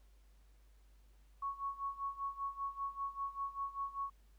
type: tone with tremolo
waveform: sine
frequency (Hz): 1108.7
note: C#6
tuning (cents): 0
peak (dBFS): -35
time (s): 1.42-4.1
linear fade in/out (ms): 5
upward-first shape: sine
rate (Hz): 5.1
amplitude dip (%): 85
effects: added 50 Hz sine -61 dBFS peak until 4.38 s + pink hiss -75 dBFS RMS until 4.38 s